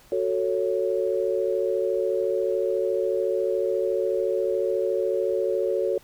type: chord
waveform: sine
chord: F# minor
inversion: none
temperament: just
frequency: 370 / 444 / 555 Hz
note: F#4 / A4 / C#5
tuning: 0 / +16 / +2 cents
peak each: -26 / -26 / -26 dBFS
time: 0.12-5.98 s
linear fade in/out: 2 ms
effects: pink hiss -54 dBFS RMS until 6.03 s

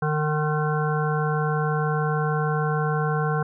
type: harmonic tone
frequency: 152.2 Hz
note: D#3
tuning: 38 cents flat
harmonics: 1 / 3 / 5 / 7 / 9 / 10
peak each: -23 / -28 / -30 / -31 / -33 / -33 dBFS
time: 0.02-3.43 s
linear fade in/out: 5 ms
effects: none

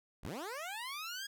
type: linear sweep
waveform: 15% pulse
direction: up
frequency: 33.98 to 1661.2 Hz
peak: -34 dBFS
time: 0.23-1.27 s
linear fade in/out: 10 ms
effects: none

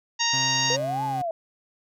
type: harmonic tone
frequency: 932.3 Hz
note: A#5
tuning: in tune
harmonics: 1 / 2 / 3 / 4 / 5 / 6 / 7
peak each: -29 / -29 / -29 / -29 / -29 / -29 / -29 dBFS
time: 0.19-0.77 s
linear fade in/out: 20 ms
type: tone with pitch glide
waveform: 30% pulse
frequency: 132.5 to 135.21 Hz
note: C3 to C#3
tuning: +22 to -43 cents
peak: -29 dBFS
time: 0.33-1.22 s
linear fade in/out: 5 ms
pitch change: +35 cents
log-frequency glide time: 0.63-0.72 s
type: linear two-way sweep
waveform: sine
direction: up then down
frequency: 466 to 882 to 639 Hz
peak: -25 dBFS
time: 0.7-1.31 s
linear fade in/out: 2 ms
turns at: 1.04 s
effects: none

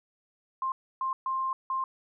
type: tone bursts at uneven times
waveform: sine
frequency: 1055 Hz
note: C6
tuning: 14 cents sharp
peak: -27 dBFS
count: 4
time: 0.62-0.72 / 1.01-1.13 / 1.26-1.53 / 1.7-1.84 s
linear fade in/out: 2 ms
effects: none

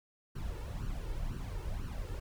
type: noise with flanger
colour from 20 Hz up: brown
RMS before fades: -38 dBFS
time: 0.35-2.2 s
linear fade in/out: 10 ms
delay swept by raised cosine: 0.68 to 2.28 ms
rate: 2 Hz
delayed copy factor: +0.7
effects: none

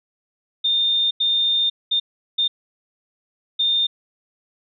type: tone bursts at uneven times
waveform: sine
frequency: 3627 Hz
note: A#7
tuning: 48 cents flat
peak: -16 dBFS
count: 5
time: 0.64-1.11 / 1.2-1.7 / 1.91-2 / 2.38-2.48 / 3.59-3.87 s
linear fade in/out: 10 ms
effects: none

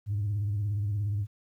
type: tone with vibrato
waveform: sine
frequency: 102.7 Hz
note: G#2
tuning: 19 cents flat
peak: -25 dBFS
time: 0.06-1.27 s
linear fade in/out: 50 ms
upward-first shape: sine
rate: 17 Hz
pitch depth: 76 cents each way
effects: tanh soft clip ceiling -24 dBFS + 11-bit

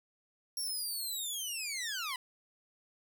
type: linear sweep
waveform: 15% pulse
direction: down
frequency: 5588 to 967 Hz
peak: -29 dBFS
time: 0.57-2.16 s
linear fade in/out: 2 ms
effects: none

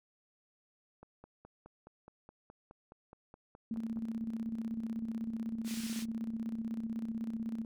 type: click train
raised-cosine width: 1 ms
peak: -38 dBFS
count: 15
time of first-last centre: 1.03-3.971 s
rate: 4.76 Hz
type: tone with tremolo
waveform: sine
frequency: 225.9 Hz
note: A3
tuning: 46 cents sharp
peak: -33 dBFS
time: 3.71-7.65 s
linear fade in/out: 2 ms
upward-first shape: square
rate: 16 Hz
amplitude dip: 55%
type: band-pass noise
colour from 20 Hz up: white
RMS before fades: -46 dBFS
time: 5.64-6.06 s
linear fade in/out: 50 ms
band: 1700 to 8400 Hz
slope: 12 dB/octave
effects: none

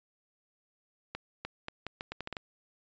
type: accelerating click train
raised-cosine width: 0.3 ms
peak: -21 dBFS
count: 10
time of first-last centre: 1.15-2.368 s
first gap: 300 ms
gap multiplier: 0.78
effects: resampled to 16000 Hz

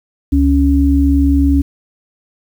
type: tone pair together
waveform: sine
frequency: 70.6 / 278.6 Hz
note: C#2 / C#4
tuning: +32 / +9 cents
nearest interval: 2 octaves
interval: 2377 cents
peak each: -11 dBFS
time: 0.32-1.62 s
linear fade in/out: 10 ms
effects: 7-bit

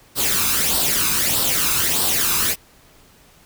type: noise with flanger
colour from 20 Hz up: white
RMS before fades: -19 dBFS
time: 0.15-2.56 s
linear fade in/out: 50 ms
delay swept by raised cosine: 0.22 to 0.81 ms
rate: 1.6 Hz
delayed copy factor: +0.6
effects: pink hiss -51 dBFS RMS until 3.45 s

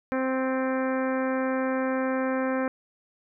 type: harmonic tone with a mistuned harmonic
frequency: 261.6 Hz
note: C4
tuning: in tune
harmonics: 1 / 2 / 3 / 4 / 5 / 6 / 7 / 8 / 9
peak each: -27 / -28 / -37 / -36 / -38 / -37 / -40 / -45 / -45 dBFS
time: 0.12-2.68 s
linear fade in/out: 0 ms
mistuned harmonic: 7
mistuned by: -17 cents
effects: none

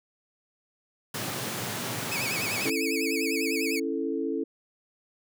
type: high-pass noise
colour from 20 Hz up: pink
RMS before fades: -33 dBFS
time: 1.14-2.7 s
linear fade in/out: 5 ms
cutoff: 100 Hz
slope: 96 dB/octave
type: tone with vibrato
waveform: sawtooth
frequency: 2402 Hz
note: D7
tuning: 38 cents sharp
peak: -26 dBFS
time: 2.11-3.8 s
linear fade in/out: 10 ms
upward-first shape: sine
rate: 10 Hz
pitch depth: 150 cents each way
type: chord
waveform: sine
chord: A major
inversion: first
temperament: just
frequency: 275 / 330 / 440 Hz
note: C#4 / E4 / A4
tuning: -14 / +2 / 0 cents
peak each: -31 dBFS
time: 2.65-4.44 s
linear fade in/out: 10 ms
effects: none

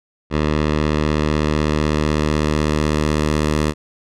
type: tone with low-pass filter sweep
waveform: 10% pulse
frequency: 76 Hz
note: D#2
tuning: 40 cents flat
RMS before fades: -18 dBFS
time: 0.3-3.74 s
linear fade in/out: 50 ms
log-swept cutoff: 3900 to 9000 Hz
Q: 0.71
effects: none

